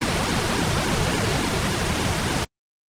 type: noise with flanger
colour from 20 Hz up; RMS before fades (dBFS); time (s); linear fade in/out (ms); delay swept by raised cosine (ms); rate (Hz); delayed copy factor
pink; -21; 0.01-2.45; 10; 1.5 to 3.9; 3.5; -1
effects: low-pass 7000 Hz 12 dB/octave + Opus 32 kbps

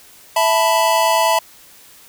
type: chord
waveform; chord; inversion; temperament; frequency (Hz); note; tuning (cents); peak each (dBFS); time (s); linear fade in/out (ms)
square; E suspended fourth; none; just; 659.3 / 879 / 988.9; E5 / A5 / B5; 0 / -2 / +2; -18; 0.36-1.39; 5
effects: white hiss -45 dBFS RMS until 2.08 s

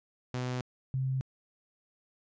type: tone pair in turn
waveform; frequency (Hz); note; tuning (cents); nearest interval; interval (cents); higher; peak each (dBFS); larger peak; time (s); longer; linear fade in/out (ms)
sawtooth / sine; 125.7 / 131.83; B2 / C3; +31 / +13; minor second; 82; second; -28; neither; 0.34-0.61 / 0.94-1.21; neither; 0
effects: resampled to 16000 Hz

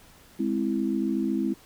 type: chord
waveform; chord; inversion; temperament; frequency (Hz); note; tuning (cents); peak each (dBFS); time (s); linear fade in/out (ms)
sine; Ab augmented; none; equal; 207.7 / 261.6 / 329.6; Ab3 / C4 / E4; 0 / 0 / 0; -28; 0.39-1.54; 10
effects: pink hiss -54 dBFS RMS until 1.65 s

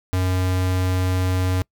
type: tone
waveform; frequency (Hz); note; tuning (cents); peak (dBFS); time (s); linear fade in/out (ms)
square; 92.2; F#2; -6; -19; 0.13-1.62; 0
effects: noise-tail reverb RT60 0.1 s tail -26 dB re dry

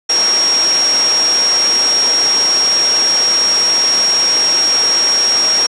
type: tone in noise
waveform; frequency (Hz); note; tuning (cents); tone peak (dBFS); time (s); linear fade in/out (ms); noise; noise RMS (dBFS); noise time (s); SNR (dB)
sine; 5588; F8; 0; -10; 0.09-5.67; 10; pink; -19; 0.09-5.67; +6
effects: high-pass 400 Hz 12 dB/octave + resampled to 22050 Hz

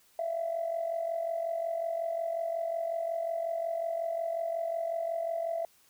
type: tone with amplitude modulation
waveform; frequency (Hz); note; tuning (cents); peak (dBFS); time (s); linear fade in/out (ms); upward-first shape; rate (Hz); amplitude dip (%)
sine; 667; E5; +20; -26; 0.19-5.65; 2; sine; 45.5; 70
effects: tanh soft clip ceiling -23 dBFS + white hiss -64 dBFS RMS until 5.89 s

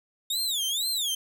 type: tone with vibrato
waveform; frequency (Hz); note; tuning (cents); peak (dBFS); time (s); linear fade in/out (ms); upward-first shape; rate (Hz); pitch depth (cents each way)
sawtooth; 3611; A7; +44; -23; 0.3-1.15; 5; sine; 2.1; 250
effects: none

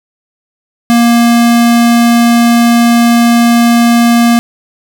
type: tone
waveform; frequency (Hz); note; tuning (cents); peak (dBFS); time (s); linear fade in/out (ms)
square; 235.4; A#3; +17; -5; 0.9-4.39; 0
effects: none

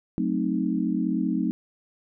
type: chord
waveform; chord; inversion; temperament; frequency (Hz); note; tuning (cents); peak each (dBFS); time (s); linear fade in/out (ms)
sine; F# diminished seventh; none; equal; 185 / 220 / 261.6 / 311.1; F#3 / A3 / C4 / Eb4; 0 / 0 / 0 / 0; -28; 0.18-1.51; 0
effects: none

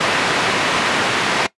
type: band-pass noise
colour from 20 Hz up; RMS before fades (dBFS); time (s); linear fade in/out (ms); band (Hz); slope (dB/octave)
white; -18; 0-1.47; 10; 140 to 2400; 12
effects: noise-tail reverb RT60 0.1 s tail -18 dB re dry + resampled to 24000 Hz

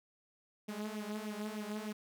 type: tone with flanger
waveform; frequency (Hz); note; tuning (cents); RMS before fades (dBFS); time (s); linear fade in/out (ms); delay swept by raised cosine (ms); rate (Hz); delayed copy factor
sawtooth; 211.8; G#3; +34; -41; 0.68-1.93; 10; 0.32 to 5.02; 3.3; +0.75
effects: none

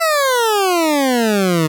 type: exponential sweep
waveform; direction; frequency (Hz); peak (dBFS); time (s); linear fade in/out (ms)
20% pulse; down; 675 to 153.2; -8; 0-1.68; 20
effects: none

